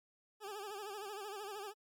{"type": "tone with vibrato", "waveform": "20% pulse", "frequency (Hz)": 408.7, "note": "G#4", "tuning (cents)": -28, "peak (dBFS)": -38, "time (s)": [0.4, 1.74], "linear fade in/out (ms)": 50, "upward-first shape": "sine", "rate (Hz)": 13, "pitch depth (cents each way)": 100, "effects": ["MP3 96 kbps"]}